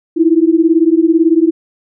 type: beating tone pair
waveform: sine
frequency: 318.8 / 336.8 Hz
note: D#4 / E4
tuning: +42 / +37 cents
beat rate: 18 Hz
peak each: -10 dBFS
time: 0.16-1.51 s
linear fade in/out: 20 ms
effects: none